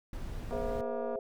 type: noise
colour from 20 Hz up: brown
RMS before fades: -39 dBFS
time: 0.13-0.81 s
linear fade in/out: 2 ms
type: click train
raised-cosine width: 1 ms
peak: -29 dBFS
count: 155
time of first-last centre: 0.51-1.157 s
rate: 238 Hz
type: chord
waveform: sine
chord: Ab augmented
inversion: none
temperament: equal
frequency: 415.3 / 523.3 / 659.3 Hz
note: Ab4 / C5 / E5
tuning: 0 / 0 / 0 cents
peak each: -38 dBFS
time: 0.52-1.19 s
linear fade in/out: 2 ms
effects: none